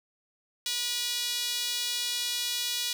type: tone with high-pass filter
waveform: sawtooth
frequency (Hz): 484.6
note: B4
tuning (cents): -33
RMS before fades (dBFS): -31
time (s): 0.66-2.93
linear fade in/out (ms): 2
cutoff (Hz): 3700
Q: 2
effects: none